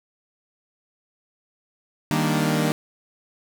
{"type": "chord", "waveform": "sawtooth", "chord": "Eb major seventh", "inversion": "none", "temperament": "equal", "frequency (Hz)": [155.56, 196, 233.1, 293.7], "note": ["Eb3", "G3", "Bb3", "D4"], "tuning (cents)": [0, 0, 0, 0], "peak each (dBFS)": [-19, -23, -21, -23], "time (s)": [2.11, 2.72], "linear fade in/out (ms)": 0, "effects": []}